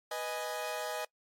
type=chord; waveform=sawtooth; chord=G# minor; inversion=first; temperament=equal; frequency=493.9 / 622.3 / 830.6 Hz; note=B4 / D#5 / G#5; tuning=0 / 0 / 0 cents; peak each=-37 / -34 / -36 dBFS; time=0.11-1.05 s; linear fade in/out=5 ms; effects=noise-tail reverb RT60 0.1 s tail -23 dB re dry + MP3 64 kbps